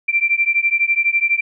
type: beating tone pair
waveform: sine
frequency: 2349 / 2361 Hz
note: D7 / D7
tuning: 0 / +9 cents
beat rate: 12 Hz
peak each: -17 dBFS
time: 0.08-1.41 s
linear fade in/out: 10 ms
effects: none